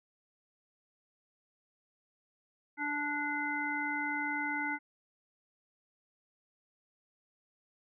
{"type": "harmonic tone with a mistuned harmonic", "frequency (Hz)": 293.7, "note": "D4", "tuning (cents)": 0, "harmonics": [1, 3, 5, 7], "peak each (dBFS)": [-39, -38, -37, -36], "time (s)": [2.77, 4.79], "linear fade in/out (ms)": 50, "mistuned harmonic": 3, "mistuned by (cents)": -18, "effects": []}